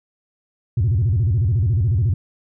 sine tone with vibrato, 102.5 Hz, G#2, 22 cents flat, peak -13 dBFS, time 0.77-2.14 s, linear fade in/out 5 ms, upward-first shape square, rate 14 Hz, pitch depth 270 cents each way, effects tanh soft clip ceiling -12 dBFS

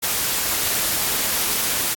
white noise with amplitude modulation, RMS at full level -20 dBFS, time 0.02-1.95 s, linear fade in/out 20 ms, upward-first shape sine, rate 259 Hz, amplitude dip 35%, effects AAC 64 kbps

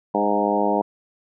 harmonic tone with a mistuned harmonic, 102.9 Hz, G#2, 16 cents flat, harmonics 2 / 3 / 4 / 5 / 6 / 7 / 8 / 9, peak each -26 / -26 / -26 / -26 / -26 / -26 / -26 / -26 dBFS, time 0.14-0.82 s, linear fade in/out 10 ms, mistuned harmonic 6, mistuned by +17 cents, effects none

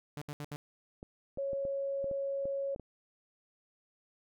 sawtooth tone bursts, 146.83 Hz, D3, in tune, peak -35 dBFS, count 4, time 0.17-0.56 s, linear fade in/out 0 ms, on 45 ms, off 70 ms
clicks, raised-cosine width 2 ms, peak -31 dBFS, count 9, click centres 1.029 / 1.374 / 1.532 / 1.652 / 2.043 / 2.113 / 2.455 / 2.761 / 2.797 s
sine tone, 552 Hz, C#5, 7 cents flat, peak -32 dBFS, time 1.38-2.75 s, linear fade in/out 5 ms
effects none

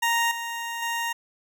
20% pulse tone with level steps, 932.3 Hz, A#5, in tune, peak -16 / -25 / -21 dBFS, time 0.02-1.13 s, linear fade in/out 10 ms, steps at 0.31 / 0.82 s, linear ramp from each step 5 ms, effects none

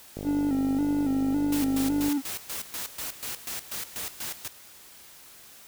click train, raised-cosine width 2 ms, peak -22 dBFS, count 97, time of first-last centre 0.17-2.082 s, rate 50.2 Hz
triangle tone with vibrato, 278.9 Hz, C#4, 11 cents sharp, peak -21 dBFS, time 0.23-2.22 s, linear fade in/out 50 ms, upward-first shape square, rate 1.8 Hz, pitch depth 67 cents each way
white noise with tremolo, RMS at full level -34 dBFS, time 1.52-4.48 s, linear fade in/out 5 ms, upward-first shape square, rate 4.1 Hz, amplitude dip 80%
effects white hiss -50 dBFS RMS until 5.67 s

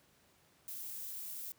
violet noise, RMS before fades -44 dBFS, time 0.68-1.52 s, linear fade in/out 0 ms, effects pink hiss -68 dBFS RMS until 1.58 s + high-pass 80 Hz 12 dB/octave

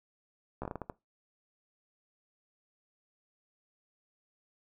slowing click train, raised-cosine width 1 ms, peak -23 dBFS, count 8, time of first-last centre 0.62-0.898 s, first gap 14 ms, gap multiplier 1.34, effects noise-tail reverb RT60 0.2 s tail -20 dB re dry

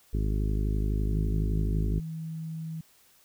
harmonic tone, 51.91 Hz, G#1, in tune, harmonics 1 / 2 / 3 / 4 / 5 / 6 / 7 / 8, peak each -26 / -32 / -36 / -38 / -40 / -42 / -43 / -44 dBFS, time 0.13-2 s, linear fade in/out 10 ms
sine tone, 160.8 Hz, E3, 43 cents flat, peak -33 dBFS, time 1.09-2.81 s, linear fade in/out 5 ms
effects white hiss -61 dBFS RMS until 3.24 s

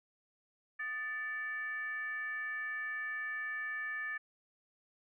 sine tone with frequency modulation, 1760 Hz, A6, in tune, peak -36 dBFS, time 0.79-4.18 s, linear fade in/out 10 ms, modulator 528 Hz, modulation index 0.53, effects none

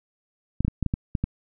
clicks, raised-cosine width 5 ms, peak -11 dBFS, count 8, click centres 0.606 / 0.649 / 0.681 / 0.827 / 0.863 / 0.939 / 1.152 / 1.24 s, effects none

